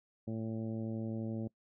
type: harmonic tone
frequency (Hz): 111.6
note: A2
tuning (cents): +25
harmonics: 1 / 2 / 3 / 4 / 5 / 6 / 7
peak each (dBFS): -40 / -38 / -44 / -50 / -48 / -58 / -61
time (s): 0.27-1.48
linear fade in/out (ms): 10
effects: noise-tail reverb RT60 0.1 s tail -23 dB re dry

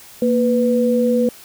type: tone pair together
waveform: sine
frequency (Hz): 233.1 / 495.6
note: A#3 / B4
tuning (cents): 0 / +6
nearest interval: octave + minor second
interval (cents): 1306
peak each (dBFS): -16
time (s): 0.22-1.29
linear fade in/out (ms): 2
effects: white hiss -42 dBFS RMS until 1.44 s

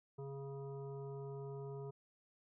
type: harmonic tone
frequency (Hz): 138.1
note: C#3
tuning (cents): -6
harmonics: 1 / 3 / 5 / 7 / 9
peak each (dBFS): -46 / -47 / -59 / -59 / -64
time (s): 0.18-1.91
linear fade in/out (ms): 10
effects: none

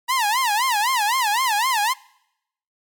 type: tone with vibrato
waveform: sawtooth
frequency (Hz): 932.3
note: A#5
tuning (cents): 0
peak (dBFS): -14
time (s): 0.08-1.94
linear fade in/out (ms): 20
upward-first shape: sine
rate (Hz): 3.9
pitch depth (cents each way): 230
effects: noise-tail reverb RT60 0.8 s tail -23 dB re dry + MP3 96 kbps

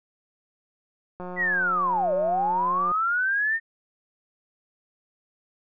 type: click train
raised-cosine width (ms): 1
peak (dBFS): -23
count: 310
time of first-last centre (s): 1.2-2.917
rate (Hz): 180
type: linear two-way sweep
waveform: sine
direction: down then up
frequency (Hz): 1994 to 547 to 1843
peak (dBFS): -21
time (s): 1.36-3.6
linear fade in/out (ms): 50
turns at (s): 2.14
effects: none

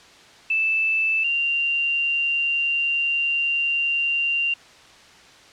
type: tone pair in turn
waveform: sine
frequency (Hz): 2637 / 2775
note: E7 / F7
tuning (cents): 0 / -12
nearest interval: minor second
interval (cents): 88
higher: second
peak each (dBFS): -18 / -19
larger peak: first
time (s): 0.5-1.24 / 1.24-4.54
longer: second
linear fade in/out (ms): 5
effects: white hiss -48 dBFS RMS until 5.52 s + low-pass 5000 Hz 12 dB/octave

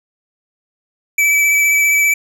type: tone with vibrato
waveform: square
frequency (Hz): 2304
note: D7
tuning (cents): -34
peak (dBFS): -11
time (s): 1.18-2.14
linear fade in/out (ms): 5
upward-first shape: sine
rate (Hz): 15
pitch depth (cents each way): 17
effects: none

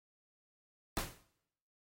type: noise with exponential decay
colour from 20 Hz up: pink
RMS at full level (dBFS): -32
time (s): 0.97-1.23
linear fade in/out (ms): 0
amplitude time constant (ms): 55
effects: noise-tail reverb RT60 0.8 s tail -20 dB re dry + MP3 64 kbps

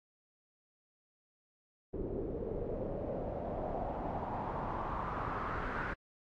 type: noise with low-pass filter sweep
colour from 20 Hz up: pink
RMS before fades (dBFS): -38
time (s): 1.93-5.94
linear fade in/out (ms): 10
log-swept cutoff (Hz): 380 to 1500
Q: 3.3
effects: AAC 64 kbps

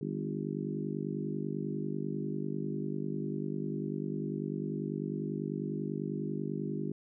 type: harmonic tone with a mistuned harmonic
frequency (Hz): 50.1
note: G1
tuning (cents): +38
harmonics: 3 / 4 / 5 / 6 / 7 / 8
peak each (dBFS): -38 / -39 / -40 / -41 / -41 / -42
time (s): 0.01-6.92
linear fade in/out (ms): 5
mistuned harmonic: 3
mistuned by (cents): +23
effects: none

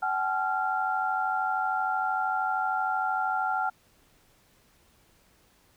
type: tone cluster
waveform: sine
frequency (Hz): 757 / 850 / 1384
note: F#5 / G#5 / F6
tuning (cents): +39 / +40 / -16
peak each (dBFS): -29 / -31 / -29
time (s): 0.02-3.7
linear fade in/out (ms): 10
effects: pink hiss -63 dBFS RMS until 5.76 s

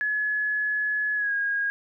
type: tone with pitch glide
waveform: sine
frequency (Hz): 1700 to 1635.5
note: G#6 to G#6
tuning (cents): +40 to -27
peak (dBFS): -23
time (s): 0.01-1.7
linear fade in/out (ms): 0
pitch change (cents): -67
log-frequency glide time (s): 1.15-1.33
effects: none

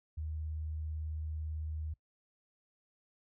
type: tone with vibrato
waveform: sine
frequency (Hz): 77.78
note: D#2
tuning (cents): 0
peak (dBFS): -36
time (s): 0.17-1.94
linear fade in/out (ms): 10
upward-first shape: sine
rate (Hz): 18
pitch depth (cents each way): 12
effects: noise-tail reverb RT60 0.1 s tail -22 dB re dry

